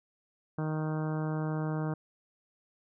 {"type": "harmonic tone", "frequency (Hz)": 155.56, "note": "D#3", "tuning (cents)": 0, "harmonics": [1, 2, 3, 4, 5, 6, 7, 8, 9, 10], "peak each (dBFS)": [-31, -37, -41, -43, -45, -47, -48, -49, -50, -51], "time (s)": [0.58, 1.94], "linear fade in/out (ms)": 5, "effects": []}